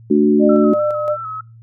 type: chord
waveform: sine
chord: D major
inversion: second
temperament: equal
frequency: 220 / 293.7 / 370 Hz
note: A3 / D4 / F#4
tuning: 0 / 0 / 0 cents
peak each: -14 dBFS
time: 0.1-0.74 s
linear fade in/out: 10 ms
type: tone with tremolo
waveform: sine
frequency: 600 Hz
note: D5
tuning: 37 cents sharp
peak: -14 dBFS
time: 0.39-1.17 s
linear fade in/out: 50 ms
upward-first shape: square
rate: 2.9 Hz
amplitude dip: 40%
type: tone with vibrato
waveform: sine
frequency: 1308 Hz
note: E6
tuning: 14 cents flat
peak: -24 dBFS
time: 0.49-1.41 s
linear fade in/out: 5 ms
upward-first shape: square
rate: 3.3 Hz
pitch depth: 35 cents each way
effects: noise-tail reverb RT60 0.3 s tail -25 dB re dry + added 114 Hz sine -39 dBFS peak until 1.62 s